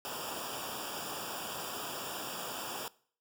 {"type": "noise with comb filter", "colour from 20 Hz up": "pink", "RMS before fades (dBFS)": -40, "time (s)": [0.05, 2.88], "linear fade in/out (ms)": 0, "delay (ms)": 0.48, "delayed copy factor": -0.95, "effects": ["noise-tail reverb RT60 0.5 s tail -21 dB re dry", "high-pass 100 Hz 12 dB/octave"]}